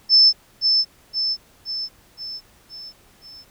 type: tone with echo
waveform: sine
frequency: 5274 Hz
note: E8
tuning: in tune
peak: -9 dBFS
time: 0.09-0.33 s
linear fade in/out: 50 ms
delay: 520 ms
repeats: 6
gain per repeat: -5 dB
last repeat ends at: 3.45 s
effects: pink hiss -54 dBFS RMS until 3.5 s